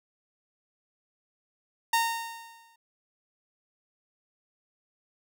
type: tone with exponential decay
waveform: sawtooth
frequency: 920 Hz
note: A#5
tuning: 23 cents flat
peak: -17 dBFS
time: 1.93-2.76 s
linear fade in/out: 5 ms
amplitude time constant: 180 ms
effects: none